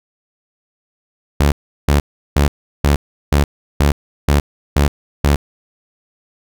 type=tone bursts; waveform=sawtooth; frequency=72 Hz; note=D2; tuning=34 cents flat; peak=-6 dBFS; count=9; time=1.4-5.36 s; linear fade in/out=5 ms; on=120 ms; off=360 ms; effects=none